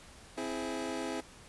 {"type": "chord", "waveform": "25% pulse", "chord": "C augmented", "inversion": "none", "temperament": "equal with one note detuned", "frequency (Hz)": [261.6, 329.6, 418.9], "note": ["C4", "E4", "G#4"], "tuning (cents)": [0, 0, 15], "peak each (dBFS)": [-35, -35, -37], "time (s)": [0.37, 1.21], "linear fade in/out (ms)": 10, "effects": ["pink hiss -54 dBFS RMS until 1.48 s", "resampled to 24000 Hz"]}